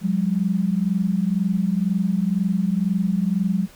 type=tone pair together; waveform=sine; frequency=179.68 / 201.7 Hz; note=F3 / G3; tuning=+50 / +50 cents; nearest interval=major second; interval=200 cents; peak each=-21 dBFS; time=0.01-3.68 s; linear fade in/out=50 ms; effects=pink hiss -49 dBFS RMS until 3.75 s